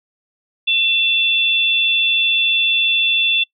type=tone pair together; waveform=sine; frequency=2693 / 3470 Hz; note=E7 / A7; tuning=+36 / -25 cents; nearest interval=major third; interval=439 cents; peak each=-16 dBFS; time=0.67-3.44 s; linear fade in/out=10 ms; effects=noise-tail reverb RT60 0.1 s tail -24 dB re dry